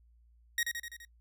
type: tone with echo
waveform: sawtooth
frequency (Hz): 1883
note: A#6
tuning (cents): +17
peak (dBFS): -25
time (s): 0.58-0.63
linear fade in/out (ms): 2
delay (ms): 84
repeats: 5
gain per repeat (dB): -4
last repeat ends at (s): 1.05
effects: noise-tail reverb RT60 0.1 s tail -24 dB re dry + added 58 Hz sine -60 dBFS peak until 1.2 s